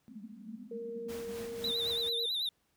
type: band-pass noise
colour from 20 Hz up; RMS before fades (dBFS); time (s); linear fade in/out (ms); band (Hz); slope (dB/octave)
white; -48; 0.08-1.71; 0; 200 to 240; 96
type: tone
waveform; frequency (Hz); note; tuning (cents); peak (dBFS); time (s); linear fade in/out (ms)
sine; 465.1; A#4; -4; -38; 0.71-2.26; 5
type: noise with tremolo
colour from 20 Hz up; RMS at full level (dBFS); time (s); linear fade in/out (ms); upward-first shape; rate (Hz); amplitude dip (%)
pink; -46; 1.08-2.1; 20; triangle; 4; 50
type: tone with vibrato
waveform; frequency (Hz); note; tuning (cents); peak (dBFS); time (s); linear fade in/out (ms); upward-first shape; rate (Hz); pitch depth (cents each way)
triangle; 3770; A#7; +19; -30; 1.64-2.49; 2; sine; 9.1; 110
effects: pink hiss -75 dBFS RMS until 2.76 s + high-pass 60 Hz 12 dB/octave